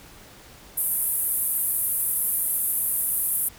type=band-pass noise; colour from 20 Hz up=pink; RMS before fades=-25 dBFS; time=0.77-3.49 s; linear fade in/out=10 ms; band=10000 to 14000 Hz; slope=48 dB/octave; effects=pink hiss -48 dBFS RMS until 3.58 s